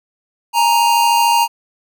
square tone pair together, 838.9 / 932.3 Hz, G#5 / A#5, +17 / 0 cents, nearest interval major second, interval 183 cents, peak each -19 / -12 dBFS, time 0.53-1.48 s, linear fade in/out 50 ms, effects none

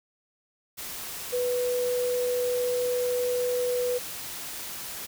sine tone in noise, 493.9 Hz, B4, in tune, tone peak -24 dBFS, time 1.32-3.99 s, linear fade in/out 20 ms, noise white, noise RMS -37 dBFS, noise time 0.77-5.07 s, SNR +10 dB, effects none

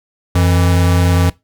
square tone pair together, 89 / 165.79 Hz, F2 / E3, +33 / +10 cents, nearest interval major seventh, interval 1077 cents, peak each -11 / -18 dBFS, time 0.35-1.3 s, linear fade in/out 5 ms, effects noise-tail reverb RT60 0.2 s tail -20 dB re dry

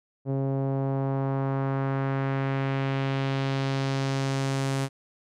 sawtooth tone with low-pass filter sweep, 135.7 Hz, C#3, 36 cents flat, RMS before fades -27 dBFS, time 0.25-4.89 s, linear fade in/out 50 ms, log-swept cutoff 510 to 9500 Hz, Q 1.2, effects none

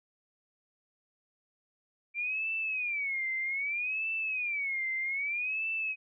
sine tone with vibrato, 2349 Hz, D7, in tune, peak -30 dBFS, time 2.14-5.96 s, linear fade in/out 50 ms, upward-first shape sine, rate 0.63 Hz, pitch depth 210 cents each way, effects none

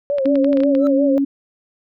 sine tone with vibrato, 554.4 Hz, C#5, in tune, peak -16 dBFS, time 0.1-1.18 s, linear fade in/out 0 ms, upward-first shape sine, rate 5.6 Hz, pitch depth 82 cents each way
clicks, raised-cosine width 0.3 ms, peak -16 dBFS, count 9, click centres 0.184 / 0.257 / 0.356 / 0.445 / 0.53 / 0.572 / 0.604 / 0.635 / 0.751 s
sine tone, 277.2 Hz, C#4, in tune, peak -14 dBFS, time 0.25-1.25 s, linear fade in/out 10 ms
triangle tone with exponential growth, 1318.5 Hz, E6, in tune, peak -23 dBFS, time 0.77-0.87 s, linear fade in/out 0 ms, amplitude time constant 21 ms
effects none

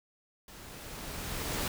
pink noise with level ramp, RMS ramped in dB -50 to -32 dBFS, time 0.48-1.68 s, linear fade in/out 2 ms, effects none

